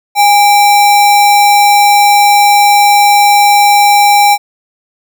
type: tone with sample-and-hold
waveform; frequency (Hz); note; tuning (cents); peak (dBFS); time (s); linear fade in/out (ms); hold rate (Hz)
sine; 820; G#5; -22; -3; 0.15-4.38; 50; 3150
effects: none